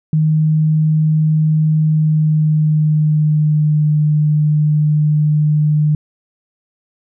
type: tone with pitch glide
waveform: sine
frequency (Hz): 155.56 to 151.13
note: D#3 to D3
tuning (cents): 0 to +50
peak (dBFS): -10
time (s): 0.13-5.95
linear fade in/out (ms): 2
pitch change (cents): -50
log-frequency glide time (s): 1.82-3.93
effects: none